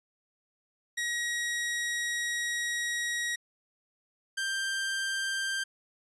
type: tone pair in turn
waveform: sawtooth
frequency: 1900 / 1577.9 Hz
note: A#6 / G6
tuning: +33 / +11 cents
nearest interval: minor third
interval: 322 cents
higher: first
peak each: -26 dBFS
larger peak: neither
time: 0.97-3.36 / 4.37-5.64 s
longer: first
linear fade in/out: 10 ms
effects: resampled to 24000 Hz